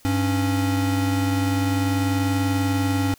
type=tone pair together; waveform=square; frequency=98.7 / 275.8 Hz; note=G2 / C#4; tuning=+12 / -9 cents; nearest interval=octave + tritone; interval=1779 cents; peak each=-23 dBFS; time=0.05-3.14 s; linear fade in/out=0 ms; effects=white hiss -54 dBFS RMS until 3.18 s